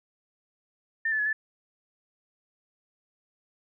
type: tone with pitch steps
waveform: sine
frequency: 1800 / 1741 / 1696 / 1746 Hz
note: A6 / A6 / G#6 / A6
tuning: +39 / -19 / +36 / -14 cents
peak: -24 dBFS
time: 1.05-1.33 s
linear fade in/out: 5 ms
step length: 70 ms
effects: none